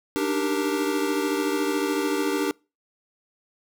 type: chord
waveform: square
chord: Eb major seventh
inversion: third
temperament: equal with one note detuned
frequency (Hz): 293.7 / 307.4 / 392 / 466.2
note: D4 / Eb4 / G4 / Bb4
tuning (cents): 0 / -21 / 0 / 0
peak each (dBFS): -27 / -32 / -28 / -31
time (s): 0.16-2.51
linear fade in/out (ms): 0
effects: noise-tail reverb RT60 0.3 s tail -26 dB re dry